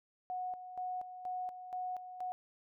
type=tone with tremolo; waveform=sine; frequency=733 Hz; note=F#5; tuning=16 cents flat; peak=-36 dBFS; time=0.3-2.32 s; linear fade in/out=0 ms; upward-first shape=square; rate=2.1 Hz; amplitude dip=65%; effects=none